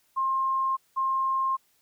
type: tone pair in turn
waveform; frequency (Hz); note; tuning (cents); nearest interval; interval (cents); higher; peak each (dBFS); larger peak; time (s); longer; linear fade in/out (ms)
sine; 1063 / 1063; C6 / C6; +27 / +27; unison; 0; neither; -23; neither; 0.16-0.77 / 0.96-1.57; neither; 20
effects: white hiss -67 dBFS RMS until 1.81 s